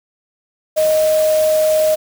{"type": "tone in noise", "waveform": "sine", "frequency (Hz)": 622.3, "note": "D#5", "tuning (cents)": 0, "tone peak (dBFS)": -11, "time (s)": [0.76, 1.96], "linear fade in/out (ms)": 20, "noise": "white", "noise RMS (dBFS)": -27, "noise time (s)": [0.76, 1.96], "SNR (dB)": 13, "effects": []}